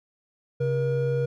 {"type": "tone pair together", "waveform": "triangle", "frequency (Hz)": [134.84, 476.8], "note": ["C#3", "A#4"], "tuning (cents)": [-48, 39], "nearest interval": "octave + minor seventh", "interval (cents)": 2187, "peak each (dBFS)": -23, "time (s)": [0.6, 1.26], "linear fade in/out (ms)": 10, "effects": []}